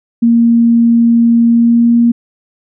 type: tone with pitch glide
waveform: sine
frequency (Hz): 233.1 to 235.5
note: A#3 to A#3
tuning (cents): 0 to +18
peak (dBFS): -5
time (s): 0.22-2.12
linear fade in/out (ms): 10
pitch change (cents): +18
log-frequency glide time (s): 1.48-1.98
effects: none